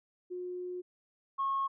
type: tone pair in turn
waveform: sine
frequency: 360.3 / 1089.4 Hz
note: F#4 / C#6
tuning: -46 / -30 cents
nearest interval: octave + perfect fifth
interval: 1916 cents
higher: second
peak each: -36 / -28 dBFS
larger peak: second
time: 0.3-0.82 / 1.38-1.68 s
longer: first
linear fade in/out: 20 ms
effects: tanh soft clip ceiling -24 dBFS